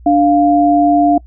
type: tone pair together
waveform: sine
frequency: 293.7 / 698.5 Hz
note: D4 / F5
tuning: 0 / 0 cents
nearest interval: octave + minor third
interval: 1500 cents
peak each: -10 dBFS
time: 0.06-1.18 s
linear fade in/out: 5 ms
effects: noise-tail reverb RT60 0.1 s tail -25 dB re dry + added 60 Hz sine -35 dBFS peak until 1.26 s